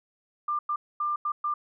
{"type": "tone bursts at uneven times", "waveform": "sine", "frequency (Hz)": 1193, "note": "D6", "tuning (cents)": 27, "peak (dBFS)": -25, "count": 5, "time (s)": [[0.48, 0.59], [0.69, 0.76], [1, 1.16], [1.25, 1.32], [1.44, 1.54]], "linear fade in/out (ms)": 5, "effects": []}